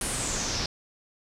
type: noise with low-pass filter sweep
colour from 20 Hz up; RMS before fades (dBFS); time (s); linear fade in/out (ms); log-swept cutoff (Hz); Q
pink; -30; 0.01-0.66; 2; 10000 to 5000; 4.7
effects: none